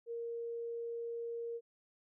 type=tone; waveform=sine; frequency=466.5 Hz; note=A#4; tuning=1 cent sharp; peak=-38 dBFS; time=0.06-1.61 s; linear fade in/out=50 ms; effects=none